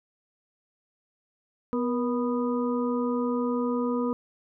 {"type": "harmonic tone with a mistuned harmonic", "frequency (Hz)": 246.9, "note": "B3", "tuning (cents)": 0, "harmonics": [1, 2, 4, 5], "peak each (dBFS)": [-26, -29, -36, -37], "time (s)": [1.73, 4.13], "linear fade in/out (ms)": 0, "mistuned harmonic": 2, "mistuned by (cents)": -53, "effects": []}